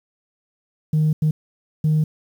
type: tone bursts at uneven times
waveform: sine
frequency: 154.6 Hz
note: D#3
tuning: 11 cents flat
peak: -13 dBFS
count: 3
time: 0.93-1.13 / 1.22-1.31 / 1.84-2.04 s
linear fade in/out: 5 ms
effects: tanh soft clip ceiling -12 dBFS + 8-bit